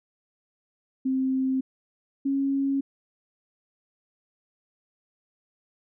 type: tone pair in turn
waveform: sine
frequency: 262.8 / 274.6 Hz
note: C4 / C#4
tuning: +8 / -16 cents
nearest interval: minor second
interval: 76 cents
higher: second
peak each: -22 dBFS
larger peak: neither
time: 1.05-1.61 / 2.25-2.81 s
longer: neither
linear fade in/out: 10 ms
effects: none